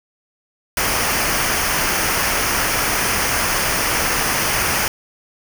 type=noise with comb filter; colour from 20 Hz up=pink; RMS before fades=-19 dBFS; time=0.77-4.88 s; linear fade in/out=2 ms; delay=0.26 ms; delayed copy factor=-0.6; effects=none